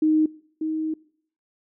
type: tone pair in turn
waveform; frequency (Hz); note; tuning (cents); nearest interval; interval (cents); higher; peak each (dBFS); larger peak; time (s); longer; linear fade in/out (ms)
sine; 311.1 / 314.7; D#4 / D#4; 0 / +20; unison; 20; second; -16 / -23; first; 0.02-0.26 / 0.61-0.94; second; 5
effects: noise-tail reverb RT60 0.6 s tail -22 dB re dry